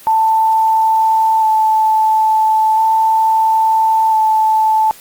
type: tone with vibrato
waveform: sine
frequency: 880 Hz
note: A5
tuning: in tune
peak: -9 dBFS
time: 0.07-4.91 s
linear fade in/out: 0 ms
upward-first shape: square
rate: 0.37 Hz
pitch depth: 11 cents each way
effects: white hiss -39 dBFS RMS until 5 s + Opus 32 kbps